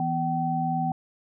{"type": "tone cluster", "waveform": "sine", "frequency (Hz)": [163.4, 246.9, 765], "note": ["E3", "B3", "G5"], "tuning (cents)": [-15, 0, -42], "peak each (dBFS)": [-28, -31, -26], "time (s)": [0, 0.92], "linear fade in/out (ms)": 2, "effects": []}